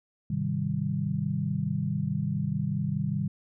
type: chord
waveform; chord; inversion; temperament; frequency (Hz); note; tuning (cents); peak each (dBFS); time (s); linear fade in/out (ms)
sine; Ab major seventh; none; equal; 103.83 / 130.81 / 155.56 / 196; Ab2 / C3 / Eb3 / G3; 0 / 0 / 0 / 0; -36 / -32 / -30 / -31; 0.3-3.28; 5
effects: none